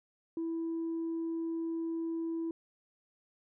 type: tone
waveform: sine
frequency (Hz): 329.6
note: E4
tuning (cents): 0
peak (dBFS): -31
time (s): 0.37-2.51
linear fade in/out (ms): 2
effects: tanh soft clip ceiling -30 dBFS